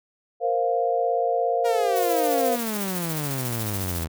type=chord; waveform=sine; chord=Bb suspended second; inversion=none; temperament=equal; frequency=466.2 / 523.3 / 698.5 Hz; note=Bb4 / C5 / F5; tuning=0 / 0 / 0 cents; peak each=-25 / -26 / -23 dBFS; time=0.4-2.58 s; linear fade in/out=50 ms
type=exponential sweep; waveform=sawtooth; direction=down; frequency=478.9 to 78.5 Hz; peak=-23 dBFS; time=1.64-4.08 s; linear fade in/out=20 ms
type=noise with tremolo; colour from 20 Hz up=blue; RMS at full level=-31 dBFS; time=1.95-4.05 s; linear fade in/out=20 ms; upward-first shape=square; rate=14 Hz; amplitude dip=40%
effects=none